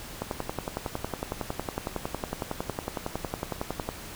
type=click train; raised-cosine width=1 ms; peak=-15 dBFS; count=41; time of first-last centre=0.22-3.89 s; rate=10.9 Hz; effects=pink hiss -42 dBFS RMS until 4.15 s